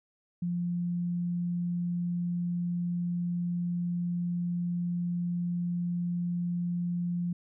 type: tone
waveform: sine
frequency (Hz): 174.61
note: F3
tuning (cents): 0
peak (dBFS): -28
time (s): 0.42-7.33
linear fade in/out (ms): 5
effects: none